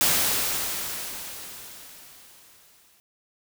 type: noise with exponential decay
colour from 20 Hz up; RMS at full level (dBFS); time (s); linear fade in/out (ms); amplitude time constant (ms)
white; -20; 0.01-3; 0; 650
effects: none